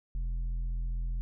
sine tone with tanh clipping, 42.3 Hz, E1, 45 cents sharp, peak -31 dBFS, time 0.15-1.21 s, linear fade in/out 0 ms, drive 6 dB, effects none

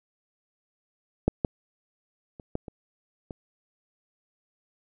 clicks, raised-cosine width 2 ms, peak -7 / -10 / -29 / -15 / -25 / -23 dBFS, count 6, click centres 1.28 / 1.448 / 2.398 / 2.554 / 2.682 / 3.308 s, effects none

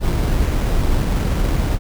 brown noise with sample-and-hold, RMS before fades -17 dBFS, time 0-1.79 s, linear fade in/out 50 ms, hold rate 4410 Hz, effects none

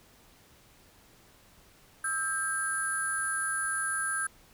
sine tone cluster, 1308 / 1594 / 10250 Hz, E6 / G6 / E9, -14 / +28 / -50 cents, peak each -34 / -30 / -31 dBFS, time 2.04-4.27 s, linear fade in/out 5 ms, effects tanh soft clip ceiling -24 dBFS + pink hiss -59 dBFS RMS until 4.53 s

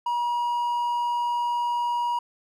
triangle tone, 958 Hz, A#5, 47 cents sharp, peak -21 dBFS, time 0.06-2.19 s, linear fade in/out 5 ms, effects none

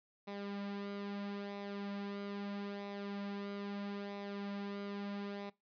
sawtooth tone with flanger, 201.3 Hz, G3, 46 cents sharp, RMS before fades -43 dBFS, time 0.27-5.5 s, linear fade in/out 10 ms, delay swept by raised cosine 0.64 to 3.84 ms, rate 0.77 Hz, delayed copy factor -0.55, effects noise-tail reverb RT60 0.2 s tail -21 dB re dry + resampled to 11025 Hz

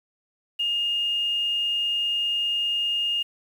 sine tone with quantisation, 2835 Hz, F7, 25 cents sharp, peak -22 dBFS, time 0.59-3.23 s, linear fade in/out 10 ms, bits 8, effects none

